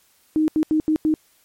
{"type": "tone bursts at uneven times", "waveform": "sine", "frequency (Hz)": 311.1, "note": "D#4", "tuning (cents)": 0, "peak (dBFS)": -15, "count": 5, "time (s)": [[0.36, 0.48], [0.56, 0.63], [0.71, 0.8], [0.88, 0.96], [1.05, 1.14]], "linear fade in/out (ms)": 0, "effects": ["white hiss -59 dBFS RMS until 1.44 s", "MP3 64 kbps"]}